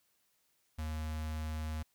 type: tone with notch filter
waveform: square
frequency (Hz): 77.78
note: D#2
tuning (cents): 0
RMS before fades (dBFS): -38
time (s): 0.78-1.83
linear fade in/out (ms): 10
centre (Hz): 410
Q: 1.7
effects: white hiss -75 dBFS RMS until 1.94 s